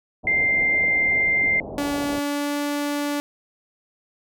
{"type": "low-pass noise", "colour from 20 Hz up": "white", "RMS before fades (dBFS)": -34, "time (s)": [0.23, 2.2], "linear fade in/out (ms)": 20, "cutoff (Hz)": 800, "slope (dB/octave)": 48}
{"type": "tone", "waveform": "sine", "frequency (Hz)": 2094, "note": "C7", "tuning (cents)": 1, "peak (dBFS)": -17, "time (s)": [0.27, 1.6], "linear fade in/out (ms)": 2}
{"type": "tone with pitch glide", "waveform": "sawtooth", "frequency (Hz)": [286.6, 289.8], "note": ["D4", "D4"], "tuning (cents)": [-42, -23], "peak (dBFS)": -19, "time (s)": [1.78, 3.2], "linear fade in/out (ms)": 0, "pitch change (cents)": 19, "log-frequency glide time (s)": [2.09, 2.61]}
{"effects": []}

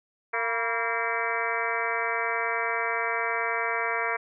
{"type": "harmonic tone with a mistuned harmonic", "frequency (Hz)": 229.5, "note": "A#3", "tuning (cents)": -27, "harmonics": [2, 3, 4, 5, 6, 7, 8, 9, 10], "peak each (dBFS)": [-34, -34, -34, -34, -34, -34, -34, -34, -34], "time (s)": [0.33, 4.17], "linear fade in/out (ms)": 10, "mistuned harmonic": 4, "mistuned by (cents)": 82, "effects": []}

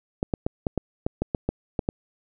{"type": "clicks", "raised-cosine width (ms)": 2, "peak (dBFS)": -10, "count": 11, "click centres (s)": [0.229, 0.338, 0.465, 0.668, 0.777, 1.065, 1.22, 1.348, 1.49, 1.792, 1.889], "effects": []}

